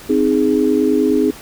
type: chord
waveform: sine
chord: Ab major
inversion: first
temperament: equal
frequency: 261.6 / 311.1 / 415.3 Hz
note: C4 / Eb4 / Ab4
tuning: 0 / 0 / 0 cents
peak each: -16 dBFS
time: 0.09-1.31 s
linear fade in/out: 10 ms
effects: pink hiss -37 dBFS RMS until 1.41 s